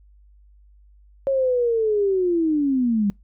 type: linear sweep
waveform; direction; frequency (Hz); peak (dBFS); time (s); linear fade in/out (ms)
sine; down; 550 to 196; -17; 1.27-3.1; 0
effects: noise-tail reverb RT60 0.2 s tail -26 dB re dry + added 50 Hz sine -49 dBFS peak until 3.23 s